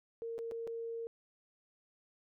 sine tone with dropouts, 460 Hz, A#4, 23 cents flat, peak -38 dBFS, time 0.22-1.07 s, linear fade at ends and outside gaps 0 ms, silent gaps 0.381-0.389 / 0.512-0.519 / 0.67-0.675 s, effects none

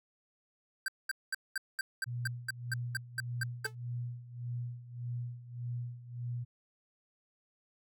square tone bursts, 1568 Hz, G6, in tune, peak -32 dBFS, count 13, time 0.86-3.666 s, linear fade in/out 2 ms, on 22 ms, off 210 ms
sine tone with tremolo, 121 Hz, B2, 35 cents flat, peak -34 dBFS, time 2.06-6.45 s, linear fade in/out 20 ms, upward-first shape sine, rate 1.7 Hz, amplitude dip 80%
sawtooth tone with exponential decay, 434.4 Hz, A4, 22 cents flat, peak -33 dBFS, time 3.65-3.75 s, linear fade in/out 2 ms, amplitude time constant 20 ms
effects none

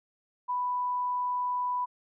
sine tone, 990 Hz, B5, 4 cents sharp, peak -27 dBFS, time 0.48-1.86 s, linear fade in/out 20 ms, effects none

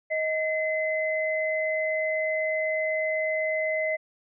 sine tone pair together, 628 / 2044 Hz, D#5 / C7, +16 / -41 cents, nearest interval octave + minor sixth, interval 2043 cents, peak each -26 / -28 dBFS, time 0.1-3.97 s, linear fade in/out 20 ms, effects none

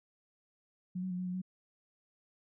sine tone with pitch steps, 181.9 / 186.4 / 179.6 / 183 / 180.6 / 185.2 Hz, F#3 / F#3 / F3 / F#3 / F#3 / F#3, -29 / +13 / +49 / -19 / -42 / +2 cents, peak -34 dBFS, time 0.95-1.418 s, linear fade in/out 10 ms, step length 78 ms, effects none

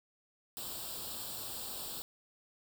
white noise with comb filter, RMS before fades -42 dBFS, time 0.57-2.02 s, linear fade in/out 0 ms, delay 0.24 ms, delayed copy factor +0.8, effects none

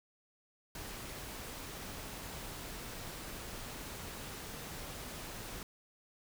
pink noise, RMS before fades -45 dBFS, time 0.75-5.63 s, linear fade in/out 2 ms, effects none

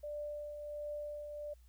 sine tone with tremolo, 591 Hz, D5, 11 cents sharp, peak -38 dBFS, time 0.03-1.54 s, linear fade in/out 10 ms, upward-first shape triangle, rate 1.4 Hz, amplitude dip 45%, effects added 60 Hz sine -58 dBFS peak until 1.68 s + white hiss -74 dBFS RMS until 1.68 s

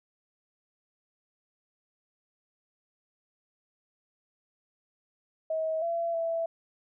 sine tone with pitch steps, 638 / 675 / 663 Hz, D#5 / E5 / E5, +43 / +41 / +10 cents, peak -27 dBFS, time 5.5-6.46 s, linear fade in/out 5 ms, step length 320 ms, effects none

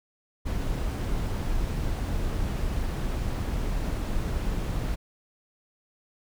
brown noise, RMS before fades -28 dBFS, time 0.45-4.96 s, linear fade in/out 20 ms, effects none

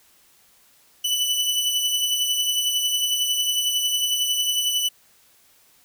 sawtooth beating tone pair, 2977 / 2988 Hz, F#7 / F#7, +10 / +16 cents, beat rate 11 Hz, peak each -18 / -25 dBFS, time 1.04-4.89 s, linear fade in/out 10 ms, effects white hiss -57 dBFS RMS until 5.84 s

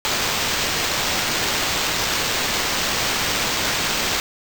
blue noise with sample-and-hold, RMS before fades -22 dBFS, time 0.05-4.2 s, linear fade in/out 0 ms, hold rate 11025 Hz, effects none

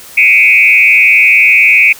sine tone with frequency modulation, 2367 Hz, D7, 13 cents sharp, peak -3 dBFS, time 0.17-1.93 s, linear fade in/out 10 ms, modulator 115 Hz, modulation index 1.8, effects white hiss -33 dBFS RMS until 1.99 s

